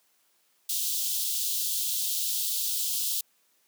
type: high-pass noise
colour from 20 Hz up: white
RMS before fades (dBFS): -29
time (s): 0.69-3.21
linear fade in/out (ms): 5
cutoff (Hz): 3100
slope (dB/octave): 48
effects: white hiss -68 dBFS RMS until 3.67 s + high-pass 200 Hz 12 dB/octave